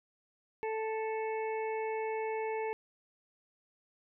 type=harmonic tone; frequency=440 Hz; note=A4; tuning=in tune; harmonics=1 / 2 / 4 / 5 / 6; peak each=-34 / -38 / -49 / -45 / -51 dBFS; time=0.63-2.73 s; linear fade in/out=0 ms; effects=none